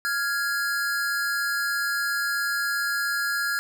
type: tone pair together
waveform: square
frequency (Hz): 1398.2 / 1661.2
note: F6 / G#6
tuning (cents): +2 / 0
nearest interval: minor third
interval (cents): 298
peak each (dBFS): -28 / -27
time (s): 0.05-3.59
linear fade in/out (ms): 0
effects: none